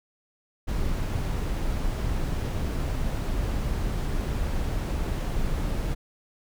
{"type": "noise", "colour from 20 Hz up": "brown", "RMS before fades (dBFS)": -27, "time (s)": [0.67, 5.95], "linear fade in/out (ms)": 20, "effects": []}